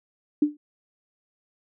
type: tone with exponential decay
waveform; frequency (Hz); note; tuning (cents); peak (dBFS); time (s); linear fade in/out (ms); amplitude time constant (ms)
sine; 296.4; D4; +16; -13; 0.42-0.57; 5; 31
effects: none